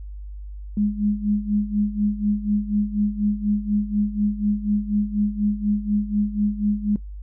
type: tone with tremolo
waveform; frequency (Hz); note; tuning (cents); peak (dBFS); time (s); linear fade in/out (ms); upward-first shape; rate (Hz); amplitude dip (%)
sine; 207.7; G#3; 0; -16; 0.77-6.96; 2; sine; 4.1; 80
effects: noise-tail reverb RT60 0.1 s tail -19 dB re dry + added 50 Hz sine -32 dBFS peak until 7.22 s